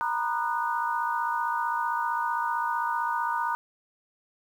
sine chord, B major seventh, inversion third, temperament equal with one note detuned, 932.3 / 987.8 / 1222.4 / 1480 Hz, A#5 / B5 / D#6 / F#6, 0 / 0 / -31 / 0 cents, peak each -28 / -33 / -32 / -33 dBFS, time 0.01-3.55 s, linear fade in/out 0 ms, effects 9-bit

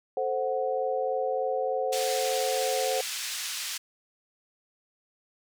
sine chord, F# diminished, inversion first, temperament equal, 440 / 523.3 / 740 Hz, A4 / C5 / F#5, 0 / 0 / 0 cents, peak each -32 / -28 / -31 dBFS, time 0.17-3.01 s, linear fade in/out 2 ms
white band-pass noise, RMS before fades -34 dBFS, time 1.92-3.78 s, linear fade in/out 10 ms, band 1900 to 7100 Hz, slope 12 dB/octave
effects none

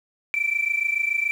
sine tone pair together, 2322 / 2349 Hz, D7 / D7, -20 / 0 cents, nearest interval unison, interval 20 cents, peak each -23 dBFS, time 0.34-1.31 s, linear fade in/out 0 ms, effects tanh soft clip ceiling -14 dBFS + 8-bit

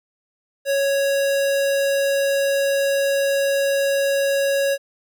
square tone, 554 Hz, C#5, 1 cent flat, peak -18 dBFS, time 0.65-4.78 s, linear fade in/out 50 ms, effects 10-bit

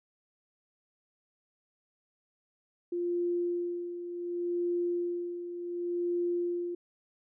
sine tone with tremolo, 349.2 Hz, F4, in tune, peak -27 dBFS, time 2.92-6.75 s, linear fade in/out 5 ms, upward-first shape sine, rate 0.68 Hz, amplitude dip 65%, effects none

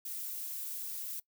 violet noise, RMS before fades -40 dBFS, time 0.05-1.2 s, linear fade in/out 5 ms, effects noise-tail reverb RT60 0.1 s tail -21 dB re dry

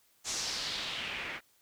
white noise with low-pass filter sweep, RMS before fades -37 dBFS, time 0.24-1.41 s, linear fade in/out 50 ms, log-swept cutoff 6800 to 2000 Hz, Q 2.8, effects white hiss -68 dBFS RMS until 1.61 s

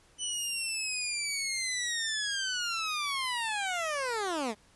15% pulse linear sweep, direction down, 3001 to 198.4 Hz, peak -24 dBFS, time 0.18-4.55 s, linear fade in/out 50 ms, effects pink hiss -62 dBFS RMS until 4.75 s + resampled to 24000 Hz

